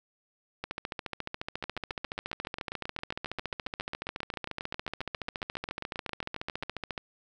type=two click trains; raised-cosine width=0.3 ms; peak=-18 / -19 dBFS; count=91 / 38; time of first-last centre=0.64-6.978 / 1.64-6.633 s; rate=14.2 / 7.41 Hz; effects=none